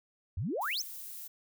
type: exponential sweep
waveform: sine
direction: up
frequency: 75.3 to 6645 Hz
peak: -31 dBFS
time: 0.37-0.82 s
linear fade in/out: 5 ms
type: noise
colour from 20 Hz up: violet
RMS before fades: -44 dBFS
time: 0.61-1.28 s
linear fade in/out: 10 ms
effects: none

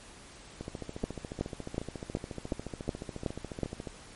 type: two click trains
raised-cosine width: 2 ms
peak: -16 / -24 dBFS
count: 8 / 47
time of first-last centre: 1.04-3.633 / 0.61-3.872 s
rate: 2.7 / 14.1 Hz
effects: pink hiss -51 dBFS RMS until 4.15 s + MP3 48 kbps

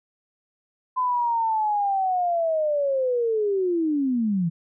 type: linear sweep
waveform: sine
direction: down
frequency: 1021 to 160 Hz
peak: -20 dBFS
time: 0.96-4.5 s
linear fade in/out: 20 ms
effects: none

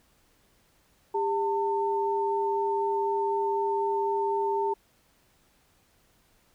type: tone pair together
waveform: sine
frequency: 400 / 898 Hz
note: G4 / A5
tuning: +35 / +35 cents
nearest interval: octave + major second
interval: 1400 cents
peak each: -27 dBFS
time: 1.14-4.74 s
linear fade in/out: 10 ms
effects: pink hiss -65 dBFS RMS until 6.54 s

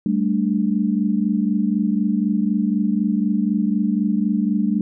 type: chord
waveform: sine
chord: G suspended second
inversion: none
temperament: equal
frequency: 196 / 220 / 293.7 Hz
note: G3 / A3 / D4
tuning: 0 / 0 / 0 cents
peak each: -20 / -20 / -24 dBFS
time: 0.06-4.81 s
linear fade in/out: 2 ms
effects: none

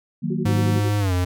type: chord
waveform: sine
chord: D# minor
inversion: none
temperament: equal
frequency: 155.56 / 185 / 233.1 Hz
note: D#3 / F#3 / A#3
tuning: 0 / 0 / 0 cents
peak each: -26 dBFS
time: 0.22-0.8 s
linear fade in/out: 20 ms
type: tone with tremolo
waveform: sine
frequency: 370 Hz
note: F#4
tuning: in tune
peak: -25 dBFS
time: 0.3-0.9 s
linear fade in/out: 5 ms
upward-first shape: sine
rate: 11 Hz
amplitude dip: 100%
type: tone with pitch glide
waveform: square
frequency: 103.6 to 90.19 Hz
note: G#2 to F#2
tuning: -4 to -44 cents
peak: -19 dBFS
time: 0.45-1.25 s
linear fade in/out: 10 ms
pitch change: -240 cents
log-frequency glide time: 0.99-1.13 s
effects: none

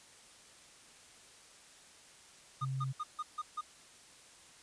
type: tone bursts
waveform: triangle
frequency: 1226 Hz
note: D#6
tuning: 26 cents flat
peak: -33 dBFS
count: 6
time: 2.61-3.612 s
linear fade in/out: 10 ms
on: 42 ms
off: 150 ms
type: tone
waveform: sine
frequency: 133.1 Hz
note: C3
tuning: 30 cents sharp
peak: -34 dBFS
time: 2.61-2.93 s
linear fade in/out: 20 ms
effects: white hiss -58 dBFS RMS until 4.62 s + resampled to 22050 Hz

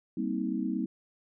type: chord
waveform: sine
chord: C minor seventh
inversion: second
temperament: equal with one note detuned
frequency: 196 / 233.1 / 261.6 / 318.2 Hz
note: G3 / Bb3 / C4 / Eb4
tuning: 0 / 0 / 0 / +39 cents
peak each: -34 dBFS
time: 0.17-0.86 s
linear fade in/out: 5 ms
effects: none

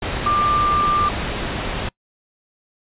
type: tone in noise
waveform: sine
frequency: 1188 Hz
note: D6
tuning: 20 cents sharp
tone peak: -15 dBFS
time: 0.26-1.09 s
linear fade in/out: 5 ms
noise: pink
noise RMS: -24 dBFS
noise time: 0.02-1.89 s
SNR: +6 dB
effects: noise-tail reverb RT60 0.1 s tail -26 dB re dry + resampled to 8000 Hz

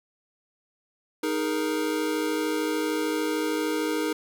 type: chord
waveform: square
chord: D# suspended fourth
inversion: none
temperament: equal with one note detuned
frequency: 311.1 / 415.3 / 468.6 Hz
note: D#4 / G#4 / A#4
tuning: 0 / 0 / +9 cents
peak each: -28 / -32 / -31 dBFS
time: 1.23-4.13 s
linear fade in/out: 5 ms
effects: none

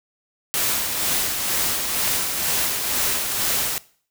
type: noise with tremolo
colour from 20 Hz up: white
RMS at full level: -21 dBFS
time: 0.54-3.78 s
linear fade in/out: 0 ms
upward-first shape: sine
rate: 2.1 Hz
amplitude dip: 40%
effects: noise-tail reverb RT60 0.5 s tail -20 dB re dry

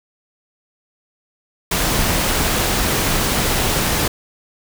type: noise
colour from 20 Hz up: pink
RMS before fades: -18 dBFS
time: 1.71-4.08 s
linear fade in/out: 5 ms
effects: none

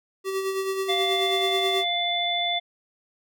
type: tone with tremolo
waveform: square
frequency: 385 Hz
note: G4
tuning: 31 cents flat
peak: -24 dBFS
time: 0.24-1.85 s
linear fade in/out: 50 ms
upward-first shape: sine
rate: 9.3 Hz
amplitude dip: 45%
type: harmonic tone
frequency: 698.5 Hz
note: F5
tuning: in tune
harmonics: 1 / 3 / 5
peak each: -27 / -31 / -25 dBFS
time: 0.88-2.6 s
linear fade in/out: 20 ms
effects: none

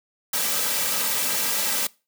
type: noise with comb filter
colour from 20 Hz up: white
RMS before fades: -24 dBFS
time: 0.33-1.87 s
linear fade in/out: 5 ms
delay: 2.8 ms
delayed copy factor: -0.65
effects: noise-tail reverb RT60 0.3 s tail -23 dB re dry + high-pass 200 Hz 12 dB/octave

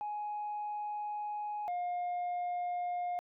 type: tone pair in turn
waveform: sine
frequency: 836 / 710.5 Hz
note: G#5 / F5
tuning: +11 / +30 cents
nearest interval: minor third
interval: 281 cents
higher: first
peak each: -34 / -30 dBFS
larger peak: second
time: 0.01-1.68 / 1.68-3.19 s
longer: first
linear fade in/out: 0 ms
effects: tanh soft clip ceiling -32 dBFS

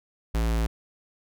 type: tone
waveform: square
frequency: 56 Hz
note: A1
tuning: 31 cents sharp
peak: -23 dBFS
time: 0.34-0.67 s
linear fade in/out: 10 ms
effects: none

